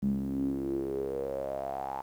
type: tone with band-pass filter sweep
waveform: sawtooth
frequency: 67.8 Hz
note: C#2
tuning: 38 cents flat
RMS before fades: -33 dBFS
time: 0.02-2.02 s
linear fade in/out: 10 ms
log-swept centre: 200 to 880 Hz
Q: 9
effects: 10-bit